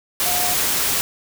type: tone in noise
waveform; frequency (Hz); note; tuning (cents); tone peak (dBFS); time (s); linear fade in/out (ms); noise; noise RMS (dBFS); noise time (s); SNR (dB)
sine; 717; F5; +45; -26; 0.26-0.54; 0; white; -20; 0.2-1.01; -9
effects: none